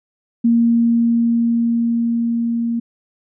sine tone with level ramp, 233.1 Hz, A#3, in tune, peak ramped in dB -10 to -17 dBFS, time 0.44-2.8 s, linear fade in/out 10 ms, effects none

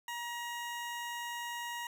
20% pulse tone, 950 Hz, A#5, 33 cents sharp, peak -33 dBFS, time 0.08-1.87 s, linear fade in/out 2 ms, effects none

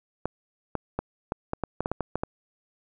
clicks, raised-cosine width 1 ms, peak -13 dBFS, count 12, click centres 0.256 / 0.753 / 0.99 / 1.321 / 1.534 / 1.637 / 1.806 / 1.859 / 1.916 / 2.007 / 2.156 / 2.235 s, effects none

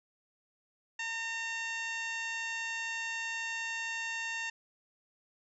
harmonic tone, 911 Hz, A#5, 40 cents flat, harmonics 1 / 2 / 3 / 4 / 5 / 6 / 7 / 8, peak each -45 / -37 / -39 / -48 / -52 / -53 / -49 / -51 dBFS, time 0.99-4.5 s, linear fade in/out 5 ms, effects none

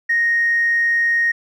triangle tone with tanh clipping, 1864.7 Hz, A#6, in tune, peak -14 dBFS, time 0.09-1.32 s, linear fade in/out 10 ms, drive 4 dB, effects none

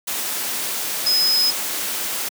sine tone in noise, 5080 Hz, D#8, 35 cents sharp, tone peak -15 dBFS, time 1.06-1.51 s, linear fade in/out 10 ms, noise white, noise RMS -25 dBFS, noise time 0.07-2.29 s, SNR +7 dB, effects high-pass 200 Hz 12 dB/octave

